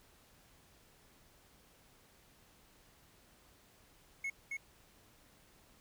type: tone with echo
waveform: triangle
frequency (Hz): 2186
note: C#7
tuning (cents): -25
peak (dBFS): -34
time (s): 4.24-4.3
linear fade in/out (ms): 5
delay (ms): 270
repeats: 1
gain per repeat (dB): -2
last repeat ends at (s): 4.57
effects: pink hiss -65 dBFS RMS until 5.8 s